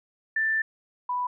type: tone pair in turn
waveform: sine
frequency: 1772 / 988.8 Hz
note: A6 / B5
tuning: +12 / +2 cents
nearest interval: minor seventh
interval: 1010 cents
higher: first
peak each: -22 / -25 dBFS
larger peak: first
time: 0.36-0.62 / 1.09-1.27 s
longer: first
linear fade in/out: 5 ms
effects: none